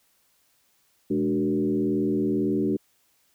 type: tone with frequency modulation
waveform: sine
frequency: 293.7 Hz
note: D4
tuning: in tune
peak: -21 dBFS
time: 1.1-2.77 s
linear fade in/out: 10 ms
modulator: 81.9 Hz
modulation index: 1.3
effects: white hiss -66 dBFS RMS until 3.34 s